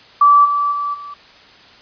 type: tone with level steps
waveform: sine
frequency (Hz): 1158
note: D6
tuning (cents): -25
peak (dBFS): -6 / -14 / -18 / -29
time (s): 0.21-1.14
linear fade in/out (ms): 5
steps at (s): 0.44 / 0.71 / 0.93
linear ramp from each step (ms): 20
effects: white hiss -44 dBFS RMS until 1.81 s + resampled to 11025 Hz